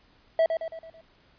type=tone with echo; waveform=triangle; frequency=652 Hz; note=E5; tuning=19 cents flat; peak=-16 dBFS; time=0.39-0.46 s; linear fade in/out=2 ms; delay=110 ms; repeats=5; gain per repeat=-6 dB; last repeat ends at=1.01 s; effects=pink hiss -61 dBFS RMS until 1.38 s + resampled to 11025 Hz